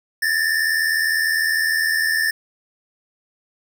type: tone pair together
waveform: square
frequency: 1729 / 1808.9 Hz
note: A6 / A6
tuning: -31 / +47 cents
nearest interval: minor second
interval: 78 cents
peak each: -22 / -20 dBFS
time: 0.22-2.31 s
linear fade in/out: 5 ms
effects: none